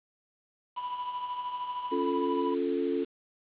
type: tone with tremolo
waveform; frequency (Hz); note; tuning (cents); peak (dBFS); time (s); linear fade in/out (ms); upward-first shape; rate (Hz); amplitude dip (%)
triangle; 987.8; B5; 0; -28; 0.76-2.55; 20; triangle; 13; 60
type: chord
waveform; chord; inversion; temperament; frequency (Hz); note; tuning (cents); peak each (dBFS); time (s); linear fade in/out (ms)
sine; Db augmented; none; equal; 277.2 / 349.2 / 440; Db4 / F4 / A4; 0 / 0 / 0; -31; 1.91-3.05; 20
effects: resampled to 8000 Hz + 8-bit